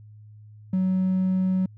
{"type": "tone", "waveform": "triangle", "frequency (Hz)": 186.7, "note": "F#3", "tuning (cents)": 16, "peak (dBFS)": -17, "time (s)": [0.73, 1.66], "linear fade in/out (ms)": 5, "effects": ["tanh soft clip ceiling -15 dBFS", "added 106 Hz sine -44 dBFS peak until 1.77 s"]}